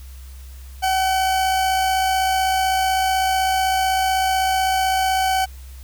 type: tone with amplitude modulation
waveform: 40% pulse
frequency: 759 Hz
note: F#5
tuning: 44 cents sharp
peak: -15 dBFS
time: 0.82-5.46 s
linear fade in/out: 20 ms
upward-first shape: sine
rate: 55.9 Hz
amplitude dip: 25%
effects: added 65 Hz sine -35 dBFS peak until 5.83 s + white hiss -49 dBFS RMS until 5.83 s